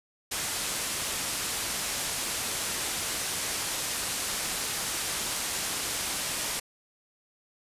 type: low-pass noise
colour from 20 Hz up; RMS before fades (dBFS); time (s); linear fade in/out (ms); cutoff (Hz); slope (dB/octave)
white; -32; 0.31-6.6; 10; 11000; 24
effects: resampled to 32000 Hz